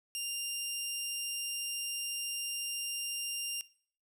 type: tone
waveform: 15% pulse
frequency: 2794 Hz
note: F7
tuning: in tune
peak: -28 dBFS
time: 0.15-3.61 s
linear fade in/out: 0 ms
effects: noise-tail reverb RT60 0.5 s tail -19 dB re dry